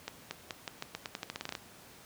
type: accelerating click train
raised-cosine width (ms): 0.2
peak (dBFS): -19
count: 16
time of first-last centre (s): 0.08-1.552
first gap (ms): 230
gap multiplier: 0.86
effects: pink hiss -54 dBFS RMS until 2.05 s + high-pass 100 Hz 12 dB/octave